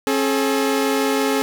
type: tone pair together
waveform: sawtooth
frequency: 270 / 427.9 Hz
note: C#4 / A4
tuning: -45 / -48 cents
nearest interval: minor sixth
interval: 797 cents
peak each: -16 dBFS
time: 0.07-1.42 s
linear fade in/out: 0 ms
effects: none